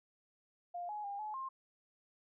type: tone with pitch steps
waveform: sine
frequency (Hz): 702 / 840 / 804 / 852 / 1061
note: F5 / G#5 / G5 / G#5 / C6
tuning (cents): +9 / +19 / +44 / +44 / +24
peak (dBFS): -39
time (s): 0.74-1.49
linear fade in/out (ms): 10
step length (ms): 150
effects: none